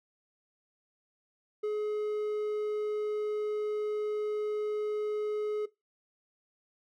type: tone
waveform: triangle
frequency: 422.7 Hz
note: G#4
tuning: 31 cents sharp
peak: -27 dBFS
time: 1.63-5.66 s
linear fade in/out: 10 ms
effects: noise-tail reverb RT60 0.2 s tail -19 dB re dry